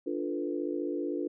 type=chord; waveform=sine; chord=B half-diminished seventh; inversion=first; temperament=equal; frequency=293.7 / 349.2 / 440 / 493.9 Hz; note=D4 / F4 / A4 / B4; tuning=0 / 0 / 0 / 0 cents; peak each=-34 / -34 / -38 / -39 dBFS; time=0.06-1.28 s; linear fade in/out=10 ms; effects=none